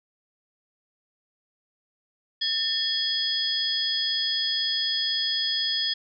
sine tone cluster, 1796 / 3326 / 4388 / 4988 Hz, A6 / G#7 / C#8 / D#8, +35 / +2 / -18 / +3 cents, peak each -34 / -26 / -33 / -28 dBFS, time 2.41-5.94 s, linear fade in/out 10 ms, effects none

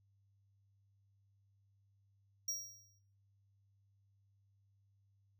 square tone with exponential decay, 5660 Hz, F8, 22 cents sharp, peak -35 dBFS, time 2.48-2.99 s, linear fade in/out 5 ms, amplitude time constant 110 ms, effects noise-tail reverb RT60 0.5 s tail -18 dB re dry + added 99 Hz sine -70 dBFS peak until 5.39 s

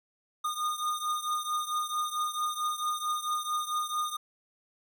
square beating tone pair, 1222 / 1226.5 Hz, D#6 / D#6, -32 / -25 cents, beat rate 4.5 Hz, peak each -32 / -35 dBFS, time 0.44-4.17 s, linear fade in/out 10 ms, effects none

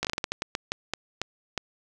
slowing click train, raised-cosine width 0.2 ms, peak -10 dBFS, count 14, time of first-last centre 0.03-1.577 s, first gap 17 ms, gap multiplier 1.29, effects none

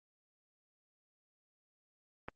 click, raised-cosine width 0.5 ms, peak -25 dBFS, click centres 2.285 s, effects Opus 24 kbps

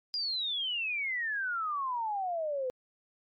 sine exponential sweep, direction down, 4932 to 497.1 Hz, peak -30 dBFS, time 0.14-2.7 s, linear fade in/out 0 ms, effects MP3 96 kbps

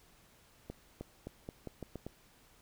accelerating click train, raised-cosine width 2 ms, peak -28 dBFS, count 8, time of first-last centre 0.7-2.066 s, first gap 310 ms, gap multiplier 0.84, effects pink hiss -64 dBFS RMS until 2.61 s

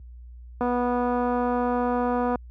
click train, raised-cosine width 1 ms, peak -13 dBFS, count 429, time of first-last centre 0.61-2.357 s, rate 245 Hz, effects added 60 Hz sine -34 dBFS peak until 2.5 s + high-pass 80 Hz 12 dB/octave

